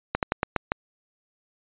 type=slowing click train; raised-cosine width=0.5 ms; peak=-7 dBFS; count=6; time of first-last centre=0.15-0.719 s; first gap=78 ms; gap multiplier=1.19; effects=resampled to 8000 Hz